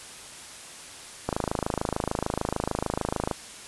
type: click train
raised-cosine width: 1 ms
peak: -11 dBFS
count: 55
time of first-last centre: 1.29-3.312 s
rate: 26.7 Hz
effects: white hiss -43 dBFS RMS until 3.67 s + resampled to 24000 Hz